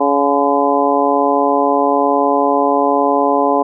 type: harmonic tone with a mistuned harmonic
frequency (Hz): 141.1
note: C#3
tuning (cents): +31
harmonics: 2 / 3 / 4 / 5 / 6 / 7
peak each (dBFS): -18 / -18 / -18 / -18 / -18 / -18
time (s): 0-3.63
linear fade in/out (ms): 10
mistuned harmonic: 7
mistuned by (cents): +51
effects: none